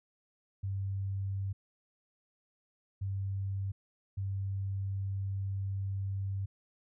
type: tone bursts at uneven times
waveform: sine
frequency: 97.6 Hz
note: G2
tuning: 7 cents flat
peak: -32 dBFS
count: 3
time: 0.63-1.53 / 3.01-3.72 / 4.17-6.46 s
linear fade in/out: 10 ms
effects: none